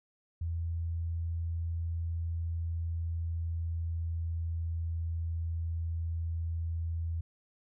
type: tone with pitch glide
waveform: sine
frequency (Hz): 83.5 to 82.83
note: E2 to E2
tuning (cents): +23 to +9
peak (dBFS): -31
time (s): 0.41-7.21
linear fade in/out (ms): 5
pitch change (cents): -14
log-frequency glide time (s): 2.08-5
effects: none